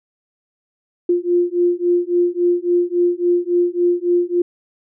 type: beating tone pair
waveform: sine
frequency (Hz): 349.4 / 353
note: F4 / F4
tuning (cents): +1 / +19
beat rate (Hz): 3.6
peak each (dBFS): -17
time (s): 1.09-4.42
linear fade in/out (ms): 5
effects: none